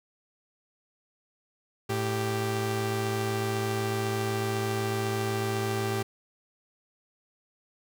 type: tone pair together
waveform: sawtooth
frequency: 110 / 392 Hz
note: A2 / G4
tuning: 0 / 0 cents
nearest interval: octave + minor seventh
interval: 2200 cents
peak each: -26 dBFS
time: 1.89-6.03 s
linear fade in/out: 10 ms
effects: none